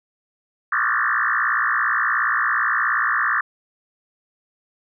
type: tone with frequency modulation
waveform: sine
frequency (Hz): 1480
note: F#6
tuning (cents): 0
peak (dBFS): -17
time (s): 0.72-3.41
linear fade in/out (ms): 5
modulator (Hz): 58.6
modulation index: 6.3
effects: none